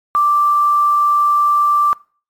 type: tone with quantisation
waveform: sine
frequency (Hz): 1174.7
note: D6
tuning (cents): 0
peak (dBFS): -10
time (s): 0.15-1.93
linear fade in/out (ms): 0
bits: 6
effects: noise-tail reverb RT60 0.4 s tail -23 dB re dry + MP3 64 kbps